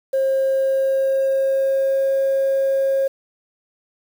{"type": "tone with pitch glide", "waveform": "sine", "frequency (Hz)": [535, 541.2], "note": ["C5", "C#5"], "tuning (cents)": [38, -42], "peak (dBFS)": -14, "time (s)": [0.13, 3.08], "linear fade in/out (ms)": 10, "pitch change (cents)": 20, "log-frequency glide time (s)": [0.45, 2.19], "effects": ["tanh soft clip ceiling -13 dBFS", "7-bit"]}